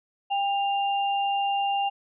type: tone pair together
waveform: sine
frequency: 797.7 / 2794 Hz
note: G5 / F7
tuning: +30 / 0 cents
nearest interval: octave + minor seventh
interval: 2170 cents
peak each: -23 / -32 dBFS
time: 0.3-1.9 s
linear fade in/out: 20 ms
effects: none